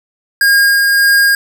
square tone with tremolo, 1622 Hz, G#6, 41 cents flat, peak -7 dBFS, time 0.41-1.35 s, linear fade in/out 2 ms, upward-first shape sine, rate 1.7 Hz, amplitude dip 25%, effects none

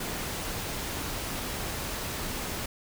pink noise, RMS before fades -34 dBFS, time 0-2.66 s, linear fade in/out 5 ms, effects none

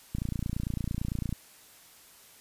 click train, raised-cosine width 5 ms, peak -19 dBFS, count 35, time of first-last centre 0.15-1.326 s, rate 28.9 Hz, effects white hiss -55 dBFS RMS until 2.4 s + resampled to 32000 Hz

